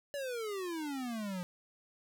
square exponential sweep, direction down, 581 to 174.61 Hz, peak -37 dBFS, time 0.14-1.43 s, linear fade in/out 0 ms, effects none

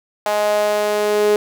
sawtooth tone with high-pass filter sweep, 209.2 Hz, G#3, 13 cents sharp, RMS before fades -17 dBFS, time 0.26-1.36 s, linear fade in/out 0 ms, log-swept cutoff 710 to 420 Hz, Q 4.6, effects none

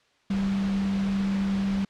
sine tone in noise, 196 Hz, G3, in tune, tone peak -23 dBFS, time 0.3-1.85 s, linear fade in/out 5 ms, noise pink, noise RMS -37 dBFS, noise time 0.3-1.85 s, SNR +11 dB, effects white hiss -64 dBFS RMS until 1.89 s + low-pass 4000 Hz 12 dB/octave

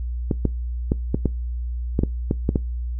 clicks, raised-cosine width 3 ms, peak -6 dBFS, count 10, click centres 0.312 / 0.453 / 0.919 / 1.145 / 1.257 / 1.991 / 2.035 / 2.311 / 2.491 / 2.558 s, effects noise-tail reverb RT60 0.2 s tail -22 dB re dry + added 60 Hz sine -24 dBFS peak until 2.99 s

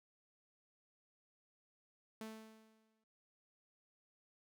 sawtooth tone with exponential decay, 220 Hz, A3, in tune, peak -40 dBFS, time 2.21-3.04 s, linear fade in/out 2 ms, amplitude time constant 180 ms, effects none

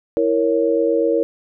sine chord, A# diminished, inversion second, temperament equal, 329.6 / 466.2 / 554.4 Hz, E4 / A#4 / C#5, 0 / 0 / 0 cents, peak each -20 / -17 / -20 dBFS, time 0.17-1.23 s, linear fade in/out 0 ms, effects none

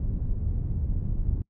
pink low-pass noise, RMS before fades -27 dBFS, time 0-1.42 s, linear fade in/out 2 ms, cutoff 120 Hz, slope 12 dB/octave, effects noise-tail reverb RT60 0.1 s tail -24 dB re dry

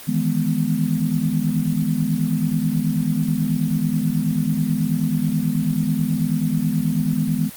sine chord, E major seventh, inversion third, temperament equal, 155.56 / 164.81 / 207.7 / 246.9 Hz, D#3 / E3 / G#3 / B3, 0 / 0 / 0 / 0 cents, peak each -23 dBFS, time 0.07-7.5 s, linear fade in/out 20 ms, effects white hiss -38 dBFS RMS until 7.56 s + Opus 32 kbps

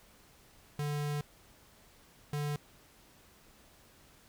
square tone bursts at uneven times, 146.83 Hz, D3, in tune, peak -33 dBFS, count 2, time 0.79-1.21 / 2.33-2.56 s, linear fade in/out 2 ms, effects pink hiss -61 dBFS RMS until 4.28 s

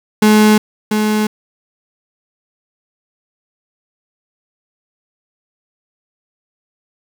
35% pulse tone with echo, 213.4 Hz, G#3, 47 cents sharp, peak -5 dBFS, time 0.22-0.58 s, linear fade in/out 5 ms, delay 690 ms, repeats 1, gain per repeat -6 dB, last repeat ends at 1.27 s, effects 7-bit

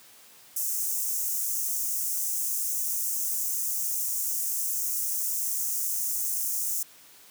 white high-pass noise, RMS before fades -29 dBFS, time 0.56-6.83 s, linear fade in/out 5 ms, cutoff 5900 Hz, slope 48 dB/octave, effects white hiss -53 dBFS RMS until 7.3 s + high-pass 100 Hz 12 dB/octave

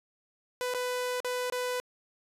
sawtooth tone with dropouts, 498 Hz, B4, 14 cents sharp, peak -26 dBFS, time 0.61-1.8 s, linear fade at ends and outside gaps 0 ms, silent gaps 0.739-0.747 / 1.203-1.246 / 1.5-1.523 s, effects resampled to 32000 Hz

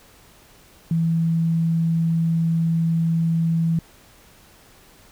sine tone, 164.81 Hz, E3, in tune, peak -17 dBFS, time 0.91-3.79 s, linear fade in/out 2 ms, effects pink hiss -51 dBFS RMS until 5.11 s

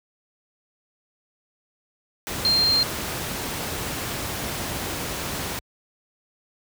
sine tone in noise, 4186 Hz, C8, in tune, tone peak -17 dBFS, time 2.45-2.83 s, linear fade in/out 0 ms, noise pink, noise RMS -29 dBFS, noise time 2.27-5.59 s, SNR +9 dB, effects high-pass 60 Hz 12 dB/octave

